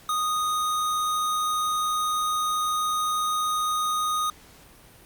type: tone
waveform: square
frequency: 1241 Hz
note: D#6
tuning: 5 cents flat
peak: -24 dBFS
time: 0.09-4.3 s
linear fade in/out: 2 ms
effects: pink hiss -51 dBFS RMS until 5.05 s + Opus 48 kbps